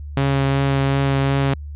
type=tone with vibrato; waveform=sawtooth; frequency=137.4 Hz; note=C#3; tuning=15 cents flat; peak=-12 dBFS; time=0.17-1.54 s; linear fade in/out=2 ms; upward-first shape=triangle; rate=2.7 Hz; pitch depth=13 cents each way; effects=added 73 Hz sine -29 dBFS peak until 1.75 s + resampled to 8000 Hz